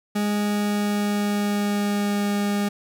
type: tone with pitch glide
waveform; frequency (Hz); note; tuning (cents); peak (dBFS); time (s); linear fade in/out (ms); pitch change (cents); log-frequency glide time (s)
40% pulse; 207 to 203.8; G#3 to G#3; -5 to -32; -20; 0.15-2.69; 10; -27; 0.37-2.34
effects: none